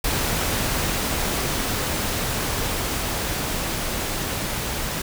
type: noise with level ramp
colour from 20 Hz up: pink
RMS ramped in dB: -23 to -27 dBFS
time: 0.04-5.02 s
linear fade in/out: 5 ms
effects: none